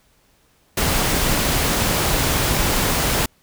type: noise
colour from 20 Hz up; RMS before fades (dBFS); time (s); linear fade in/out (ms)
pink; -19; 0.77-3.26; 5
effects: pink hiss -59 dBFS RMS until 3.42 s